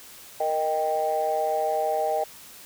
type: chord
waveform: sine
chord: Eb major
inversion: second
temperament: equal with one note detuned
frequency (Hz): 466.2 / 622.3 / 786.7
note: Bb4 / Eb5 / G5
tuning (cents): 0 / 0 / +6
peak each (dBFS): -29 / -25 / -25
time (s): 0.4-2.24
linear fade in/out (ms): 5
effects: tanh soft clip ceiling -15 dBFS + white hiss -46 dBFS RMS until 2.65 s